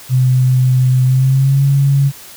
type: tone with pitch glide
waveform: sine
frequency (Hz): 128.1 to 138.89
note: C3 to C#3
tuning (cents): -36 to +4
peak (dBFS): -8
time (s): 0.09-2.12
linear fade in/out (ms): 50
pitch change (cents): +140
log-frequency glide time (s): 1.03-1.64
effects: white hiss -36 dBFS RMS until 2.36 s